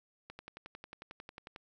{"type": "click train", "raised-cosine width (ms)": 0.3, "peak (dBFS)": -30, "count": 15, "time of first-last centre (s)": [0.3, 1.561], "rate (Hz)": 11.1, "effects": ["12-bit"]}